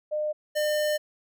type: tone pair in turn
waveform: sine / square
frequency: 606 / 603.2 Hz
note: D#5 / D5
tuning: -46 / +46 cents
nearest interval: unison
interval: 8 cents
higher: first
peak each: -25 / -24 dBFS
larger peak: second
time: 0.11-0.33 / 0.55-0.98 s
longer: second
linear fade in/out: 20 ms
effects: none